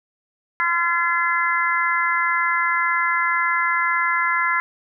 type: harmonic tone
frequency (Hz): 341.9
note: F4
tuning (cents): -37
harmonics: 3 / 4 / 5 / 6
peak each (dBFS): -23 / -23 / -23 / -23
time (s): 0.6-4.6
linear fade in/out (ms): 0
effects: none